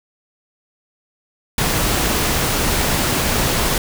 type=noise; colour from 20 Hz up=pink; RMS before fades=-18 dBFS; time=1.58-3.78 s; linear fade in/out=2 ms; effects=none